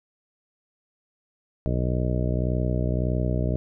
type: harmonic tone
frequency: 61.74 Hz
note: B1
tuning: in tune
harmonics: 1 / 2 / 3 / 4 / 5 / 6 / 7 / 8 / 9 / 10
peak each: -26 / -26 / -30 / -35 / -34 / -37 / -36 / -41 / -40 / -34 dBFS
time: 1.66-3.56 s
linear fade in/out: 0 ms
effects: none